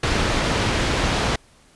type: low-pass noise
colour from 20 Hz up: pink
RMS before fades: -21 dBFS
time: 0.03-1.36 s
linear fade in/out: 5 ms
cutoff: 4700 Hz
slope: 12 dB/octave
effects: pink hiss -54 dBFS RMS until 1.75 s + resampled to 24000 Hz